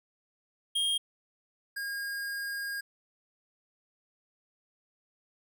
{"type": "tone pair in turn", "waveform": "square", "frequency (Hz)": [3232, 1624], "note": ["G#7", "G#6"], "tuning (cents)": [-48, -39], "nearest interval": "octave", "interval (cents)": 1191, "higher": "first", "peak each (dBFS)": [-27, -34], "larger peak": "first", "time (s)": [[0.75, 0.98], [1.76, 2.81]], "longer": "second", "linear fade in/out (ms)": 10, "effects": []}